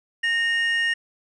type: tone pair together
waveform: triangle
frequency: 1847.3 / 2846 Hz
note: A#6 / F7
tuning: -16 / +32 cents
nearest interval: perfect fifth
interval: 748 cents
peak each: -18 / -25 dBFS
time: 0.23-0.94 s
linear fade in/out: 10 ms
effects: tanh soft clip ceiling -13 dBFS + resampled to 22050 Hz